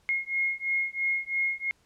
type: beating tone pair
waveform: sine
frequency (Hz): 2151 / 2154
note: C7 / C7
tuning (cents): +47 / +50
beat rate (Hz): 3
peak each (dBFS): -29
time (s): 0.09-1.71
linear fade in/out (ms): 0
effects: pink hiss -66 dBFS RMS until 1.85 s + low-pass 10000 Hz 12 dB/octave